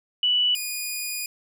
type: tone pair in turn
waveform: sine / 10% pulse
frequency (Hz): 2960 / 2458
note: F#7 / D#7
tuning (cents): 0 / -22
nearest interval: minor third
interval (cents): 322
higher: first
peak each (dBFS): -18 / -19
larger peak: first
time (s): 0.23-0.55 / 0.55-1.26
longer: second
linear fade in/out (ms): 2
effects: none